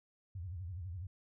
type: tone with vibrato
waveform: sine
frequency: 89.1 Hz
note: F2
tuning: 35 cents sharp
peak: -40 dBFS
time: 0.35-1.07 s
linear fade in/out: 5 ms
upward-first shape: sine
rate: 12 Hz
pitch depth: 180 cents each way
effects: none